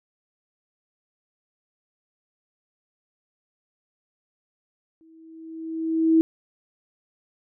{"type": "tone with exponential growth", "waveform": "sine", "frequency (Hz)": 323.4, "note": "E4", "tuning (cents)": -33, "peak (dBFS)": -12, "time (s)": [5.01, 6.21], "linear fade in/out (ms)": 0, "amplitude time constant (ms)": 260, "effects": []}